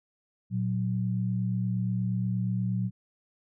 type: tone pair together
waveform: sine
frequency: 116.54 / 185 Hz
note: A#2 / F#3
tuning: 0 / 0 cents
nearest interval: minor sixth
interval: 800 cents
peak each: -28 / -29 dBFS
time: 0.5-2.91 s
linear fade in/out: 50 ms
effects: none